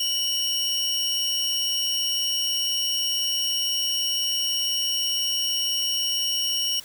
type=tone pair together; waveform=square; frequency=2960 / 5578 Hz; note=F#7 / F8; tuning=0 / -3 cents; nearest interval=major seventh; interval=1097 cents; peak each=-26 dBFS; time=0-6.8 s; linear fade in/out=5 ms; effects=white hiss -45 dBFS RMS until 6.84 s